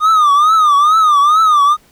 triangle tone with vibrato, 1219 Hz, D#6, 36 cents flat, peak -5 dBFS, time 0-1.77 s, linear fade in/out 50 ms, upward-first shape triangle, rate 2.3 Hz, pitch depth 150 cents each way, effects pink hiss -50 dBFS RMS until 1.91 s

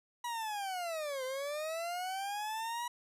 40% pulse linear two-way sweep, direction down then up, 972 to 510 to 972 Hz, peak -35 dBFS, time 0.24-2.88 s, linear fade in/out 5 ms, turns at 1.24 s, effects resampled to 32000 Hz

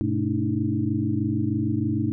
sine tone cluster, 100.9 / 124 / 220.1 / 290.5 / 317 Hz, G#2 / B2 / A3 / D4 / D#4, -49 / +7 / +1 / -19 / +32 cents, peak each -28 dBFS, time 0.01-2.12 s, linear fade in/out 0 ms, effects none

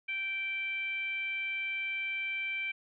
sine tone with frequency modulation, 2340 Hz, D7, 7 cents flat, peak -32 dBFS, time 0.08-2.72 s, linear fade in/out 10 ms, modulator 780 Hz, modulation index 0.46, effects none

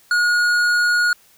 triangle tone with tanh clipping, 1442 Hz, F#6, 45 cents flat, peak -16 dBFS, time 0.11-1.13 s, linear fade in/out 2 ms, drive 16 dB, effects white hiss -53 dBFS RMS until 1.37 s

